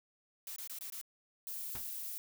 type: noise bursts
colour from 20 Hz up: blue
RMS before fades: -44 dBFS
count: 5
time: 0.47-1.014 s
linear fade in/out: 2 ms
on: 92 ms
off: 21 ms
type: noise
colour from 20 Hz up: violet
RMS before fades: -42 dBFS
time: 1.47-2.18 s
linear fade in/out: 0 ms
type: noise with exponential decay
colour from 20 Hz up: pink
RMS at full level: -42 dBFS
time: 1.75-1.89 s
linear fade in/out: 1 ms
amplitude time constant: 29 ms
effects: none